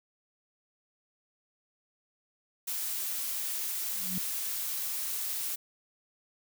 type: noise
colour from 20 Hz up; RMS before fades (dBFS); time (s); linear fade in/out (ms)
blue; -34; 2.67-5.56; 10
type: tone with exponential growth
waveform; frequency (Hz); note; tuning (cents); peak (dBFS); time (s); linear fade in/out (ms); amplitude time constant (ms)
sine; 183.4; F#3; -15; -30; 3.88-4.18; 0; 65
effects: none